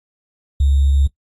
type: tone with sample-and-hold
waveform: sine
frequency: 69.3 Hz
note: C#2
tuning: in tune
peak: -11 dBFS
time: 0.6-1.07 s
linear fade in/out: 5 ms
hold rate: 3675 Hz
effects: noise-tail reverb RT60 0.1 s tail -20 dB re dry + AAC 32 kbps